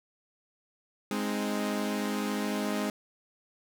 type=chord; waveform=sawtooth; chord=Ab major; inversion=none; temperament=equal; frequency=207.7 / 261.6 / 311.1 Hz; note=Ab3 / C4 / Eb4; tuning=0 / 0 / 0 cents; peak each=-27 / -31 / -33 dBFS; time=1.11-2.9 s; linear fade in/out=2 ms; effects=none